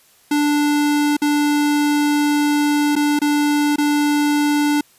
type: tone with dropouts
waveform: square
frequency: 293.7 Hz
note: D4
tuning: in tune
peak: -15 dBFS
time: 0.31-4.81 s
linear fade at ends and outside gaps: 5 ms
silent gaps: 1.168-1.218 / 2.955-2.962 / 3.191-3.216 / 3.76-3.782 s
effects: white hiss -53 dBFS RMS until 4.98 s + resampled to 32000 Hz